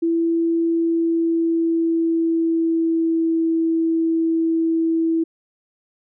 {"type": "tone with pitch glide", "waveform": "sine", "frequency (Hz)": [332.8, 327.3], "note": ["E4", "E4"], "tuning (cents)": [17, -12], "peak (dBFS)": -16, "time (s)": [0.02, 5.24], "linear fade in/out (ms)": 10, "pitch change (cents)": -29, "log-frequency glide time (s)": [0.66, 3.45], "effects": []}